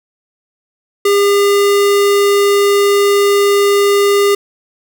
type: tone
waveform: square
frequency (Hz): 403.6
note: G#4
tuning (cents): -49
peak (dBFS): -9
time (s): 1.05-4.35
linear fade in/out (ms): 5
effects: none